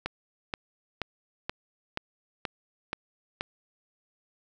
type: click train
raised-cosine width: 0.3 ms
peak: -14 dBFS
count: 8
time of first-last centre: 0.06-3.409 s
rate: 2.09 Hz
effects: none